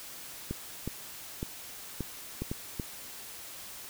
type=clicks; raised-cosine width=3 ms; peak=-20 dBFS; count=7; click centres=0.51 / 0.876 / 1.429 / 2.007 / 2.42 / 2.515 / 2.798 s; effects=white hiss -45 dBFS RMS until 3.89 s